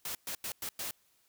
white noise bursts at uneven times, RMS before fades -38 dBFS, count 5, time 0.05-0.15 / 0.27-0.35 / 0.44-0.52 / 0.62-0.69 / 0.79-0.91 s, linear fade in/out 2 ms, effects white hiss -70 dBFS RMS until 1.28 s

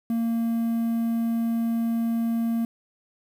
triangle tone with quantisation, 230 Hz, A#3, 23 cents flat, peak -20 dBFS, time 0.1-2.65 s, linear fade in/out 2 ms, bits 8, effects none

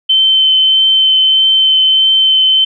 sine tone with vibrato, 3080 Hz, G7, 31 cents flat, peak -6 dBFS, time 0.09-2.65 s, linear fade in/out 10 ms, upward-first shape triangle, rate 1.6 Hz, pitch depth 10 cents each way, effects none

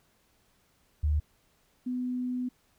sine tone pair in turn, 75.1 / 250.1 Hz, D2 / B3, +39 / +22 cents, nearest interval octave + major sixth, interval 2083 cents, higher second, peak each -23 / -29 dBFS, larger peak first, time 1.03-1.2 / 1.86-2.49 s, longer second, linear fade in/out 10 ms, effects pink hiss -68 dBFS RMS until 2.78 s

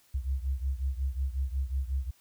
sine beating tone pair, 65 / 70.5 Hz, C2 / C#2, -11 / +30 cents, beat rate 5.5 Hz, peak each -30 / -33 dBFS, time 0.14-2.11 s, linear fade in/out 10 ms, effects white hiss -64 dBFS RMS until 2.2 s

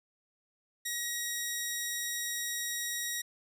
10% pulse tone, 1899 Hz, A#6, 32 cents sharp, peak -24 dBFS, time 0.85-3.22 s, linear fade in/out 10 ms, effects none

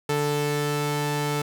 sawtooth tone pair together, 146.83 / 440 Hz, D3 / A4, 0 / 0 cents, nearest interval octave + perfect fifth, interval 1900 cents, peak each -22 dBFS, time 0.09-1.42 s, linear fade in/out 5 ms, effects none

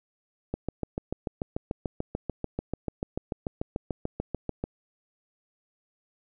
click train, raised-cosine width 2 ms, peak -16 dBFS, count 29, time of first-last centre 0.54-4.64 s, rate 6.83 Hz, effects none

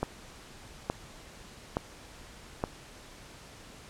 click train, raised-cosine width 1 ms, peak -14 dBFS, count 4, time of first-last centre 0.03-2.639 s, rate 1.15 Hz, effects pink hiss -50 dBFS RMS until 3.89 s + low-pass 9000 Hz 12 dB/octave

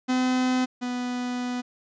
45% pulse tone pair in turn, 254.7 / 247.3 Hz, C4 / B3, -46 / +3 cents, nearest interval minor second, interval 51 cents, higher first, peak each -21 / -27 dBFS, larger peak first, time 0.08-0.66 / 0.81-1.62 s, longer second, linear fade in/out 20 ms, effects resampled to 16000 Hz

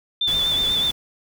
sine tone with vibrato, 3526 Hz, A7, 3 cents sharp, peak -18 dBFS, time 0.21-0.91 s, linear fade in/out 5 ms, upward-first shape sine, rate 8.2 Hz, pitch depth 38 cents each way
pink noise, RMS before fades -32 dBFS, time 0.27-0.92 s, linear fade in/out 10 ms
effects none

